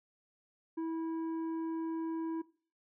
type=tone with tanh clipping; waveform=triangle; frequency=325.9 Hz; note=E4; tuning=20 cents flat; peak=-35 dBFS; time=0.77-2.42 s; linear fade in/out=10 ms; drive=11 dB; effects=noise-tail reverb RT60 0.4 s tail -19 dB re dry